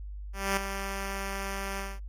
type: tone with ADSR envelope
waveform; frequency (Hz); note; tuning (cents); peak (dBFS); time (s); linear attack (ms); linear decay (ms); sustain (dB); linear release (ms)
5% pulse; 196; G3; 0; -13; 0.33-2; 240; 6; -9; 210
effects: added 50 Hz sine -37 dBFS peak until 2.08 s + AAC 64 kbps